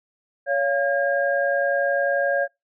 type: tone cluster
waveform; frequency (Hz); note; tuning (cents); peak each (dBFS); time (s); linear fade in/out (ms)
sine; 561 / 692 / 1621; C#5 / F5 / G#6; +21 / -16 / -42; -21 / -26 / -24; 0.46-2.48; 50
effects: noise-tail reverb RT60 0.2 s tail -25 dB re dry